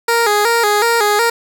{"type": "tone with vibrato", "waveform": "15% pulse", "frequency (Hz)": 440, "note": "A4", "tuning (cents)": 0, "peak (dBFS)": -5, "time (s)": [0.08, 1.3], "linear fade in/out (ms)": 5, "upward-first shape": "square", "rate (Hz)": 2.7, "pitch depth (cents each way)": 100, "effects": []}